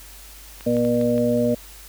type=clicks; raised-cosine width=0.3 ms; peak=-23 dBFS; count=5; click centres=0.609 / 0.768 / 0.85 / 1.013 / 1.18 s
type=harmonic tone; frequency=120 Hz; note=B2; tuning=49 cents flat; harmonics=1 / 2 / 4 / 5; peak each=-29 / -20 / -23 / -22 dBFS; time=0.66-1.55 s; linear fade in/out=10 ms
effects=added 50 Hz sine -44 dBFS peak until 1.88 s + white hiss -44 dBFS RMS until 1.88 s